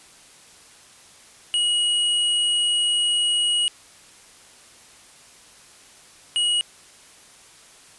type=tone bursts at uneven times; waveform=square; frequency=2902 Hz; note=F#7; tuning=34 cents flat; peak=-19 dBFS; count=2; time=1.54-3.68 / 6.36-6.61 s; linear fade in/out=0 ms; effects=white hiss -49 dBFS RMS until 7.98 s + resampled to 24000 Hz